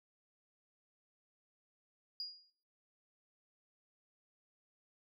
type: tone with exponential decay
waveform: sine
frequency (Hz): 4863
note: D#8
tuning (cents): -40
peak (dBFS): -36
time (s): 2.2-2.5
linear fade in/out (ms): 1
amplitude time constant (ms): 64
effects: noise-tail reverb RT60 0.5 s tail -18 dB re dry + tanh soft clip ceiling -32 dBFS